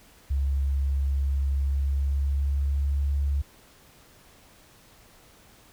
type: tone with pitch glide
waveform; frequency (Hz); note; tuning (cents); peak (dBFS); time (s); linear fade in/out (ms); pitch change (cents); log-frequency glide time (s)
sine; 68.8 to 70.45; C#2 to C#2; -12 to +29; -22; 0.3-3.42; 10; +41; 1.57-3.1
effects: pink hiss -55 dBFS RMS until 5.72 s